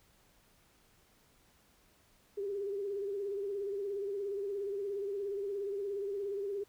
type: tone with vibrato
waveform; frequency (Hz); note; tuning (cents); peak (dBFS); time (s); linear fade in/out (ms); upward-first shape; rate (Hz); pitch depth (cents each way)
sine; 400; G4; +35; -34; 2.37-6.64; 10; sine; 17; 56
effects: pink hiss -67 dBFS RMS until 6.68 s